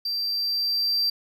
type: tone with level ramp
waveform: triangle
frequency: 4699 Hz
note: D8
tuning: in tune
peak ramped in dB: -24 to -19 dBFS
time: 0.05-1.1 s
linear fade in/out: 5 ms
effects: none